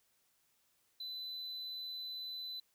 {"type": "tone", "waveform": "triangle", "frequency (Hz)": 4009, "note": "B7", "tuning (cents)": 25, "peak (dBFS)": -40, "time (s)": [1, 2.6], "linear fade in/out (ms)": 5, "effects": ["white hiss -75 dBFS RMS until 2.74 s"]}